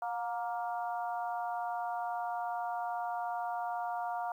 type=harmonic tone with a mistuned harmonic; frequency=233.9 Hz; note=A#3; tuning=6 cents sharp; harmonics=3 / 4 / 5 / 6; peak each=-35 / -39 / -45 / -46 dBFS; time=0.02-4.32 s; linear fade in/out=2 ms; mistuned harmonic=3; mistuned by=+28 cents; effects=11-bit